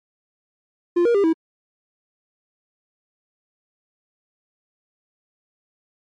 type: tone with pitch steps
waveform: triangle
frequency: 348.1 / 472.4 / 399.9 / 325.1 Hz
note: F4 / A#4 / G4 / E4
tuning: -6 / +23 / +35 / -24 cents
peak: -12 dBFS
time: 0.96-1.332 s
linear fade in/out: 10 ms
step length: 93 ms
effects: MP3 48 kbps